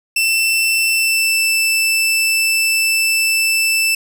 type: tone with pitch glide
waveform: sawtooth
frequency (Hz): 2672 to 2649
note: E7 to E7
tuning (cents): +23 to +8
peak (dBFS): -10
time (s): 0.16-3.95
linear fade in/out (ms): 5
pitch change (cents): -15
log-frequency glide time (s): 0.91-1.58
effects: none